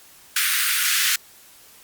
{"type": "high-pass noise", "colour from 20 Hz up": "pink", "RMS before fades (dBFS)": -20, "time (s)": [0.36, 1.16], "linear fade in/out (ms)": 5, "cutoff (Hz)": 1400, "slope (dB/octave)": 48, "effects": ["white hiss -49 dBFS RMS until 1.83 s", "Opus 48 kbps"]}